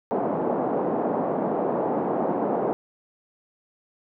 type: band-pass noise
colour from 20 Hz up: white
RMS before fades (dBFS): -25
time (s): 0.11-2.73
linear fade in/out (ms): 0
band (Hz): 180 to 770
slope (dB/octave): 24
effects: none